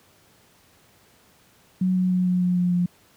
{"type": "tone with pitch steps", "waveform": "sine", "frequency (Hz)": [184.9, 183.52, 182.14, 180.78, 179.43, 178.09, 176.75], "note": ["F#3", "F#3", "F#3", "F#3", "F3", "F3", "F3"], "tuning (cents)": [-1, -14, -27, -40, 47, 34, 21], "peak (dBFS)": -18, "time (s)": [1.81, 2.86], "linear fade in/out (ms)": 5, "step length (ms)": 150, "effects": ["pink hiss -57 dBFS RMS until 3.16 s", "high-pass 80 Hz 12 dB/octave"]}